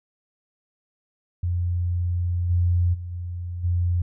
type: tone with level steps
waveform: sine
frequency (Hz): 87.9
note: F2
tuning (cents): +12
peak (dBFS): -21 / -17 / -30 / -28 / -19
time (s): 1.43-4.02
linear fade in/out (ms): 5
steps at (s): 2.49 / 2.93 / 3.11 / 3.63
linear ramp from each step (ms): 20
effects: none

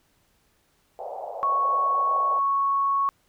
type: band-pass noise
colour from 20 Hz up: white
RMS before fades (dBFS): -35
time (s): 0.99-2.39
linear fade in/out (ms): 0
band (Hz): 500 to 810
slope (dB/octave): 48
type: tone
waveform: sine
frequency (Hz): 1107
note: C#6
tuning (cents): -3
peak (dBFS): -20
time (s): 1.43-3.09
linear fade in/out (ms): 0
effects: pink hiss -66 dBFS RMS until 3.28 s

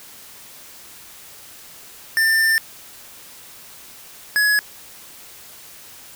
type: tone pair in turn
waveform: square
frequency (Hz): 1791 / 1684.6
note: A6 / G#6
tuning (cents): +30 / +24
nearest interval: minor second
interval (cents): 106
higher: first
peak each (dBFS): -15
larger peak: neither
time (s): 2.17-2.58 / 4.36-4.59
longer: first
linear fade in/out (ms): 0
effects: white hiss -42 dBFS RMS until 6.15 s

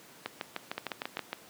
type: two click trains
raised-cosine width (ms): 0.3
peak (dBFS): -17 / -17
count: 5 / 7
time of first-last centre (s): 0.78-1.33 / 0.26-1.17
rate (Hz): 7.27 / 6.59
effects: pink hiss -53 dBFS RMS until 1.49 s + high-pass 200 Hz 12 dB/octave

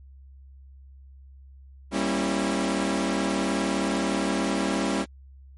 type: chord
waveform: sawtooth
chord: G diminished seventh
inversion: none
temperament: equal with one note detuned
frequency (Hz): 196 / 233.1 / 272.4 / 329.6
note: G3 / Bb3 / Db4 / Fb4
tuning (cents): 0 / 0 / -30 / 0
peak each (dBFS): -24 / -28 / -24 / -26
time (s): 1.91-5.06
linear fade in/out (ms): 50
effects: added 67 Hz sine -45 dBFS peak until 5.57 s + MP3 48 kbps

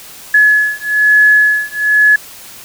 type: beating tone pair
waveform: sine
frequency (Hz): 1701 / 1702.1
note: G#6 / G#6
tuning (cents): +41 / +42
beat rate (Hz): 1.1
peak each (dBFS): -10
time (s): 0.34-2.16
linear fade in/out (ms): 5
effects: white hiss -34 dBFS RMS until 2.64 s

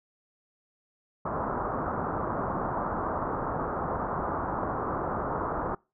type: low-pass noise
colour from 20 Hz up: white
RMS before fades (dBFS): -31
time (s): 1.25-5.75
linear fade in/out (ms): 5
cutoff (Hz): 1300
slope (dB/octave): 48
effects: noise-tail reverb RT60 0.3 s tail -26 dB re dry

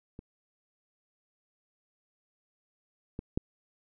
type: clicks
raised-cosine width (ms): 3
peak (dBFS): -30 / -23 / -15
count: 3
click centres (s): 0.191 / 3.191 / 3.375
effects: none

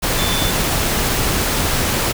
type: tone in noise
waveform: sine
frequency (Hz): 3520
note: A7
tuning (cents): 0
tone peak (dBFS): -23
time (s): 0.17-0.51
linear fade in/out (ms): 20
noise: pink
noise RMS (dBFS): -18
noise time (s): 0.02-2.13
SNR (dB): -8
effects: none

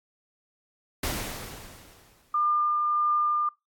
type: noise with exponential decay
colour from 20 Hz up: pink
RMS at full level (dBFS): -28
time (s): 1.03-2.46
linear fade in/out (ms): 5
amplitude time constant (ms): 310
type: tone with tremolo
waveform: sine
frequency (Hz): 1202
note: D6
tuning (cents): +40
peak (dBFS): -21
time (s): 2.34-3.49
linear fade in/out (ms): 5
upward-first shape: triangle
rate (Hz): 1.6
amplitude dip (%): 25
effects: noise-tail reverb RT60 0.2 s tail -22 dB re dry + AAC 64 kbps

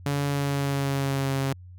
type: tone with pitch glide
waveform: sawtooth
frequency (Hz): 142.1 to 135.92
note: C#3 to C#3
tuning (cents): +43 to -34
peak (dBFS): -20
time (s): 0.06-1.53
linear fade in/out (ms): 2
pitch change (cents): -77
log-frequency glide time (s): 0.27-1.34
effects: added 90 Hz sine -42 dBFS peak until 1.78 s

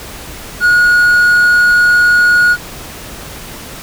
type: tone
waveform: triangle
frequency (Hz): 1447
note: F#6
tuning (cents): -39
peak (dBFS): -4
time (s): 0.6-2.57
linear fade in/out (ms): 50
effects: pink hiss -29 dBFS RMS until 3.82 s

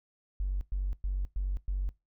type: tone bursts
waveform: triangle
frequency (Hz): 47.44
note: F#1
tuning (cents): +44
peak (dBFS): -24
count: 5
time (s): 0.4-1.89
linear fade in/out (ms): 0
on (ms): 210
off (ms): 110
effects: noise-tail reverb RT60 0.2 s tail -22 dB re dry + tanh soft clip ceiling -26 dBFS

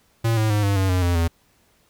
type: tone with pitch steps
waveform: square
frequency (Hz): 114.2 / 109.23 / 104.48 / 99.94 / 95.59 / 91.43 / 87.45 / 83.65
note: A#2 / A2 / G#2 / G2 / G2 / F#2 / F2 / E2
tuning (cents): -35 / -12 / +11 / +34 / -43 / -20 / +3 / +26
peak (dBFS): -18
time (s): 0.24-1.28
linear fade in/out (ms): 10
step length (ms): 130
effects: pink hiss -61 dBFS RMS until 1.89 s

